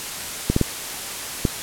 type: clicks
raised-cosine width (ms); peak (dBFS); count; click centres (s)
3; -4; 4; 0.5 / 0.564 / 0.613 / 1.452
effects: white hiss -30 dBFS RMS until 1.62 s + low-pass 12000 Hz 12 dB/octave